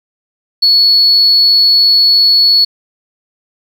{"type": "tone", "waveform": "sine", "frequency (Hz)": 4397, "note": "C#8", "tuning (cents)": -15, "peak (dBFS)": -4, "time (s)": [0.62, 2.65], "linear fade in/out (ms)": 10, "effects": ["tanh soft clip ceiling -1 dBFS", "7-bit"]}